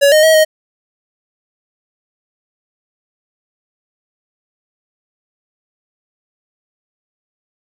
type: tone with pitch steps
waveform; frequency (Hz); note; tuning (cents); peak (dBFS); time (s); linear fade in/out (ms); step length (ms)
square; 564 / 617 / 638 / 625; C#5 / D#5 / D#5 / D#5; +30 / -15 / +43 / +8; -7; 0.01-0.45; 20; 110
effects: none